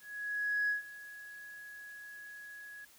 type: tone with ADSR envelope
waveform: sine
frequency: 1673 Hz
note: G#6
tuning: 12 cents sharp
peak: -27 dBFS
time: 0-2.85 s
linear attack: 690 ms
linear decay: 130 ms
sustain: -19 dB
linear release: 6 ms
effects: tanh soft clip ceiling -25 dBFS + white hiss -61 dBFS RMS until 2.98 s